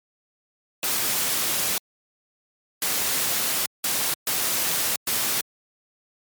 white noise bursts at uneven times, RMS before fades -24 dBFS, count 5, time 0.83-1.78 / 2.82-3.66 / 3.84-4.14 / 4.27-4.96 / 5.07-5.41 s, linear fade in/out 2 ms, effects high-pass 100 Hz 12 dB/octave + MP3 96 kbps

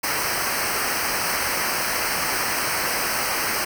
pink noise with comb filter, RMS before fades -24 dBFS, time 0.03-3.65 s, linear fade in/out 10 ms, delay 0.28 ms, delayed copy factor -0.9, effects none

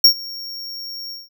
square tone with ADSR envelope, 5530 Hz, F8, 18 cents flat, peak -5 dBFS, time 0.04-1.29 s, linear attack 6 ms, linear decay 87 ms, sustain -24 dB, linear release 180 ms, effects none

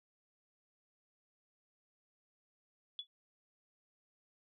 sine tone with exponential decay, 3416 Hz, G#7, 48 cents sharp, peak -35 dBFS, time 2.99-3.07 s, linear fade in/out 1 ms, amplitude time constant 16 ms, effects none

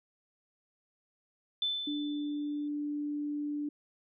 sine tone with exponential decay, 3520 Hz, A7, in tune, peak -27 dBFS, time 1.62-2.68 s, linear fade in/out 2 ms, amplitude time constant 230 ms
sine tone, 293.7 Hz, D4, in tune, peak -32 dBFS, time 1.87-3.69 s, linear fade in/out 5 ms
effects none

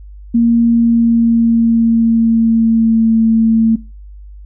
sine tone with pitch glide, 233.1 to 224.8 Hz, A#3 to A3, 0 to +37 cents, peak -7 dBFS, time 0.34-3.76 s, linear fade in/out 10 ms, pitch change -63 cents, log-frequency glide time 0.66-3.15 s, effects noise-tail reverb RT60 0.3 s tail -21 dB re dry + added 50 Hz sine -31 dBFS peak until 4.45 s

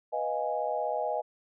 sine chord, F half-diminished seventh, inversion second, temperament equal, 493.9 / 622.3 / 698.5 / 830.6 Hz, Cb5 / Eb5 / F5 / Ab5, 0 / 0 / 0 / 0 cents, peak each -35 / -32 / -35 / -33 dBFS, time 0.12-1.22 s, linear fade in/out 20 ms, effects none

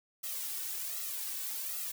blue noise with flanger, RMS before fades -38 dBFS, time 0.23-1.92 s, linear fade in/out 10 ms, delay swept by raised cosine 1.5 to 2.7 ms, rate 1.3 Hz, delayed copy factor +0.95, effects none

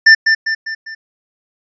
square tone with echo, 1784 Hz, A6, 23 cents sharp, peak -3 dBFS, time 0.06-0.15 s, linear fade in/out 10 ms, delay 200 ms, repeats 4, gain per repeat -6 dB, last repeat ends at 0.95 s, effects resampled to 16000 Hz

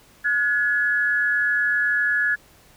sine tone pair together, 1449.1 / 1697 Hz, F#6 / G#6, -37 / +37 cents, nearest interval minor third, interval 274 cents, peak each -24 / -19 dBFS, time 0.24-2.36 s, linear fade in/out 20 ms, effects pink hiss -53 dBFS RMS until 2.76 s

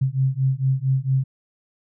sine beating tone pair, 130.81 / 135.21 Hz, C3 / C#3, 0 / -43 cents, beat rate 4.4 Hz, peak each -21 dBFS, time 0.01-1.24 s, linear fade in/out 10 ms, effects none

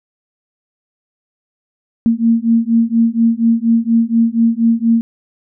sine beating tone pair, 227.6 / 231.8 Hz, A#3 / A#3, -41 / -10 cents, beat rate 4.2 Hz, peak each -13 dBFS, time 2.06-5.01 s, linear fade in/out 0 ms, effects none

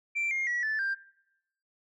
sine tone with pitch steps, 2349 / 2129 / 1930.2 / 1749.6 / 1586 Hz, D7 / C7 / B6 / A6 / G6, 0 / +30 / -40 / -10 / +20 cents, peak -26 dBFS, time 0.15-0.95 s, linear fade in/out 20 ms, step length 160 ms, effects noise-tail reverb RT60 0.8 s tail -21 dB re dry + tanh soft clip ceiling -25 dBFS

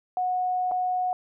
sine tone with dropouts, 732 Hz, F#5, 19 cents flat, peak -23 dBFS, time 0.17-1.13 s, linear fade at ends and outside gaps 1 ms, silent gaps 0.713-0.718 s, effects none

